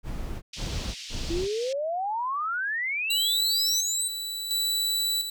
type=noise bursts; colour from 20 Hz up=brown; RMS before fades=-32 dBFS; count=3; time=0.03-1.48 s; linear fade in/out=50 ms; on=390 ms; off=140 ms
type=band-pass noise; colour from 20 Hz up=white; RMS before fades=-40 dBFS; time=0.53-1.73 s; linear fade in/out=5 ms; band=2500 to 5700 Hz; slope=24 dB/octave
type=exponential sweep; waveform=sine; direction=up; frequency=327.5 to 8670 Hz; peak=-26 dBFS; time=1.3-4.08 s; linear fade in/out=5 ms
type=tone with tremolo; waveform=sawtooth; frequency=3951 Hz; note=B7; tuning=in tune; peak=-21 dBFS; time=3.1-5.3 s; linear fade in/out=5 ms; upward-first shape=square; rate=0.71 Hz; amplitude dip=55%
effects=none